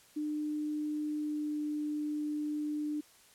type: tone with pitch glide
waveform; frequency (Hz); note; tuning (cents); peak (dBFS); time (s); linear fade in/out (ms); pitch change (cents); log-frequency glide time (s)
sine; 301.1 to 299.2; D4 to D4; +43 to +32; -32; 0.16-3.01; 10; -11; 1.08-1.57
effects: white hiss -61 dBFS RMS until 3.34 s + low-pass 12000 Hz 12 dB/octave